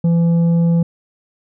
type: tone with tanh clipping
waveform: sine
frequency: 168.6 Hz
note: E3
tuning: 39 cents sharp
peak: -12 dBFS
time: 0.04-0.83 s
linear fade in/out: 5 ms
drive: 6 dB
effects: none